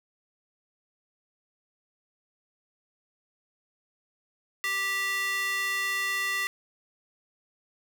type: tone with high-pass filter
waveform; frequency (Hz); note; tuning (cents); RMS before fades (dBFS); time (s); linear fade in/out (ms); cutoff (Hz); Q
square; 392; G4; 0; -29; 4.64-6.47; 0; 1800; 2.9
effects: none